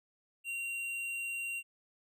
sine tone with tanh clipping, 2758 Hz, F7, 22 cents flat, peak -37 dBFS, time 0.44-1.63 s, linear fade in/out 50 ms, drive 12 dB, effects none

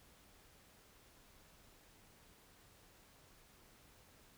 silence, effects pink hiss -65 dBFS RMS until 4.37 s

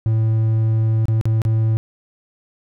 triangle tone with dropouts, 111 Hz, A2, 16 cents sharp, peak -12 dBFS, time 0.06-1.77 s, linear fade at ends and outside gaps 0 ms, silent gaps 1.055-1.083 / 1.212-1.255 / 1.418-1.451 s, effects none

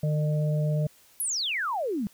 harmonic tone, 151.4 Hz, D#3, 47 cents flat, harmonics 1 / 3 / 4, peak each -23 / -39 / -33 dBFS, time 0.03-0.87 s, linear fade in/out 5 ms
sine exponential sweep, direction down, 11740 to 187.7 Hz, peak -26 dBFS, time 1.2-2.07 s, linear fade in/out 0 ms
effects white hiss -58 dBFS RMS until 2.13 s

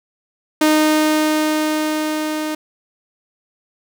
sawtooth tone with level ramp, 308.1 Hz, D#4, 17 cents flat, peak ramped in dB -7 to -17 dBFS, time 0.61-2.55 s, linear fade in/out 5 ms, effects none

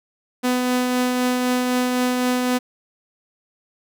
sawtooth tone with tremolo, 250 Hz, B3, 21 cents sharp, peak -13 dBFS, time 0.43-2.59 s, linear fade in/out 20 ms, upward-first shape triangle, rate 3.9 Hz, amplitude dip 30%, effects none

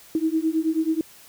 sine beating tone pair, 315.3 / 324.6 Hz, D#4 / E4, +23 / -27 cents, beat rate 9.3 Hz, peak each -23 dBFS, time 0.15-1.01 s, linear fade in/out 2 ms, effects white hiss -49 dBFS RMS until 1.28 s

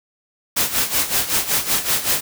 white noise with tremolo, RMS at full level -17 dBFS, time 0.56-2.21 s, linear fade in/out 10 ms, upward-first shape sine, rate 5.3 Hz, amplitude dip 75%, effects none

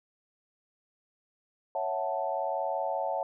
sine chord, F# minor seventh, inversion second, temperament equal, 554.4 / 659.3 / 740 / 880 Hz, C#5 / E5 / F#5 / A5, 0 / 0 / 0 / 0 cents, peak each -34 dBFS, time 1.75-3.23 s, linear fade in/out 2 ms, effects none

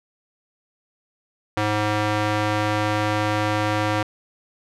square tone with band-pass filter, 105.8 Hz, G#2, 33 cents sharp, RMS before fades -22 dBFS, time 1.57-4.03 s, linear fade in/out 5 ms, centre 1200 Hz, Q 0.51, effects none

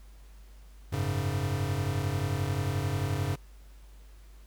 square chord, F# suspended second, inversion none, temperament equal, 92.5 / 103.83 / 138.59 Hz, F#2 / G#2 / C#3, 0 / 0 / 0 cents, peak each -33 dBFS, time 0.92-3.36 s, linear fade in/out 10 ms, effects added 50 Hz sine -48 dBFS peak until 4.46 s + pink hiss -62 dBFS RMS until 4.46 s

